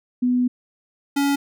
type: tone pair in turn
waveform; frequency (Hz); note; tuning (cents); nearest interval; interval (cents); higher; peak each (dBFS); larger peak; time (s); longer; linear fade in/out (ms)
sine / square; 248.1 / 281.4; B3 / C#4; +8 / +26; major second; 218; second; -16 / -18; first; 0.22-0.48 / 1.16-1.36; first; 10
effects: none